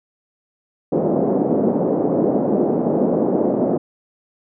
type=band-pass noise; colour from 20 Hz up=pink; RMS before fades=-18 dBFS; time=0.92-3.78 s; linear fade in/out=10 ms; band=200 to 610 Hz; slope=24 dB/octave; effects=none